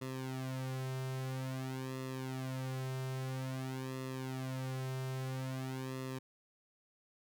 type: tone with flanger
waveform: sawtooth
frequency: 130.81 Hz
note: C3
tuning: in tune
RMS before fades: -40 dBFS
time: 0.01-6.19 s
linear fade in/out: 10 ms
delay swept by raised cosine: 1.3 to 3.6 ms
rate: 0.5 Hz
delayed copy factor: -0.85
effects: none